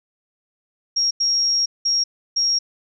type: tone bursts at uneven times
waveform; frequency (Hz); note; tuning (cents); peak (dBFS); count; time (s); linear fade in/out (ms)
sine; 5588; F8; 0; -16; 4; 0.96-1.11 / 1.2-1.66 / 1.85-2.04 / 2.36-2.59; 10
effects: none